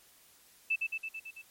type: tone with echo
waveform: sine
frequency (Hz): 2637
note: E7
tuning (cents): 0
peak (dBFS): -26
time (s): 0.7-0.76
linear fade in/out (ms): 10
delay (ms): 110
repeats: 6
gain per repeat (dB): -3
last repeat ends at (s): 1.42
effects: white hiss -61 dBFS RMS until 1.5 s + MP3 64 kbps